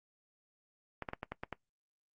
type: clicks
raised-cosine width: 0.5 ms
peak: -23 dBFS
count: 7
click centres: 1.023 / 1.088 / 1.134 / 1.231 / 1.32 / 1.435 / 1.527 s
effects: noise-tail reverb RT60 0.1 s tail -19 dB re dry + Opus 48 kbps